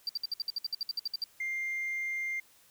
sine tone bursts, 4700 Hz, D8, 1 cent sharp, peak -27 dBFS, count 15, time 0.07-1.24 s, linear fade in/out 2 ms, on 22 ms, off 60 ms
sine tone, 2100 Hz, C7, 6 cents sharp, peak -30 dBFS, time 1.4-2.4 s, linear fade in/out 5 ms
effects tanh soft clip ceiling -29 dBFS + white hiss -62 dBFS RMS until 2.7 s

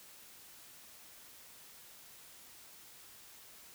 silence, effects white hiss -56 dBFS RMS until 3.74 s

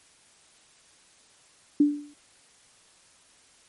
sine tone with exponential decay, 292.2 Hz, D4, 9 cents flat, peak -13 dBFS, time 1.8-2.14 s, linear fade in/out 5 ms, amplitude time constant 73 ms, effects white hiss -58 dBFS RMS until 3.68 s + MP3 48 kbps

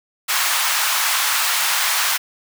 pink high-pass noise, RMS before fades -19 dBFS, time 0.28-2.18 s, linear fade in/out 20 ms, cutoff 950 Hz, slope 24 dB/octave, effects none

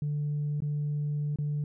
sine tone with dropouts, 147.4 Hz, D3, 7 cents sharp, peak -26 dBFS, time 0.02-1.64 s, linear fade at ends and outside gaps 2 ms, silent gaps 0.604-0.621 / 1.359-1.386 s, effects tanh soft clip ceiling -25 dBFS

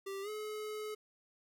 square tone with pitch glide, 391.4 to 426.8 Hz, G4 to G#4, -3 to +47 cents, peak -40 dBFS, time 0.06-0.95 s, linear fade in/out 10 ms, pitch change +150 cents, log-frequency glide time 0.22-0.29 s, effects none

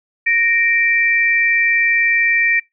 sine tone pair together, 1856 / 2343 Hz, A#6 / D7, -8 / -5 cents, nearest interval major third, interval 403 cents, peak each -15 dBFS, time 0.26-2.6 s, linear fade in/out 10 ms, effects noise-tail reverb RT60 0.2 s tail -25 dB re dry

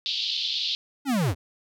pink band-pass noise, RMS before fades -28 dBFS, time 0.06-0.75 s, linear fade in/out 0 ms, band 3100 to 4600 Hz, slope 48 dB/octave
square linear sweep, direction down, 293.7 to 69 Hz, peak -22 dBFS, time 1.05-1.35 s, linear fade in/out 50 ms
effects none

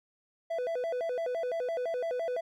triangle tone with vibrato, 575 Hz, D5, 37 cents flat, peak -28 dBFS, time 0.5-2.41 s, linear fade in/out 10 ms, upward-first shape square, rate 5.9 Hz, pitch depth 250 cents each way, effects none

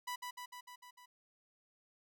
sawtooth tone with echo, 987.8 Hz, B5, in tune, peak -35 dBFS, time 0.07-0.16 s, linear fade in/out 10 ms, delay 150 ms, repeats 6, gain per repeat -3 dB, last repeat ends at 1.06 s, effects none

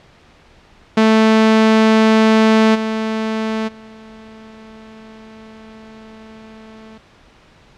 sawtooth tone with level steps, 220 Hz, A3, in tune, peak -5 / -14 / -33 dBFS, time 0.97-6.98 s, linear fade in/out 5 ms, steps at 2.74 / 3.67 s, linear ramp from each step 20 ms, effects pink hiss -48 dBFS RMS until 7.77 s + low-pass 4000 Hz 12 dB/octave

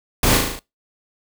pink noise with echo, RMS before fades -17 dBFS, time 0.23-0.37 s, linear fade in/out 2 ms, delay 37 ms, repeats 6, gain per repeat -3 dB, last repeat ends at 0.592 s, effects noise-tail reverb RT60 0.2 s tail -22 dB re dry

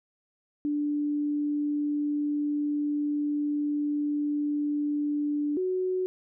sine tone pair in turn, 293.7 / 370 Hz, D4 / F#4, 0 / 0 cents, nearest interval major third, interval 400 cents, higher second, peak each -25 / -25 dBFS, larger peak neither, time 0.65-5.57 / 5.57-6.06 s, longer first, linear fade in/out 0 ms, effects none

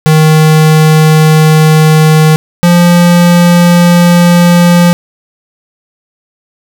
square tone pair in turn, 156.2 / 174.18 Hz, D#3 / F3, +7 / -4 cents, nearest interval major second, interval 189 cents, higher second, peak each -3 dBFS, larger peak neither, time 0.06-2.36 / 2.63-4.93 s, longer neither, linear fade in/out 0 ms, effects none

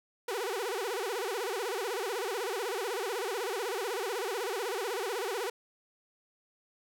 sawtooth tone with vibrato, 430 Hz, A4, 40 cents flat, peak -28 dBFS, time 0.28-5.5 s, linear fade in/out 5 ms, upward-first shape sine, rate 16 Hz, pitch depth 260 cents each way, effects none

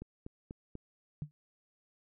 click train, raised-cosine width 3 ms, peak -30 dBFS, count 4, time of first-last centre 0.02-0.753 s, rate 4.09 Hz
sine tone with exponential decay, 148.6 Hz, D3, 21 cents sharp, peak -31 dBFS, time 1.22-1.31 s, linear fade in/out 0 ms, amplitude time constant 19 ms
effects none

